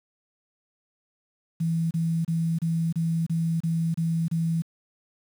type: tone bursts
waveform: sine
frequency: 164.81 Hz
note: E3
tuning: in tune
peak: -22 dBFS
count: 9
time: 1.6-4.622 s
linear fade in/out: 10 ms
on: 310 ms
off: 29 ms
effects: 8-bit